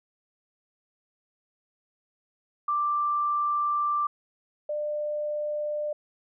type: tone pair in turn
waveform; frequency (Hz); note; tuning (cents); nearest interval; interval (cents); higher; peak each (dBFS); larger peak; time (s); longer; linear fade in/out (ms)
sine; 1178 / 597.2; D6 / D5; +5 / +29; octave; 1176; first; -23 / -27; first; 2.68-4.07 / 4.69-5.93; first; 5
effects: none